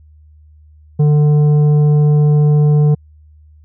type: tone with tanh clipping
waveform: sine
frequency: 148.8 Hz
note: D3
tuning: 23 cents sharp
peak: -9 dBFS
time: 0.99-2.95 s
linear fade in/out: 10 ms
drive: 8 dB
effects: added 76 Hz sine -41 dBFS peak until 3.64 s